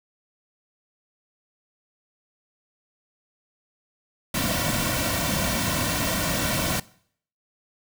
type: noise with comb filter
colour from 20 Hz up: pink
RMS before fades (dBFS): -25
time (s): 4.34-6.8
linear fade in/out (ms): 5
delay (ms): 2.4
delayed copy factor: -0.75
effects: noise-tail reverb RT60 0.6 s tail -21 dB re dry